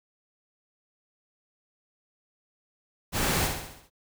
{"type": "noise with echo", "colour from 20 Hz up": "pink", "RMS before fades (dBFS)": -27, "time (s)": [3.12, 3.5], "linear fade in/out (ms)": 50, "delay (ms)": 67, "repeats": 6, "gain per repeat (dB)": -5, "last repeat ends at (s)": 3.902, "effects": []}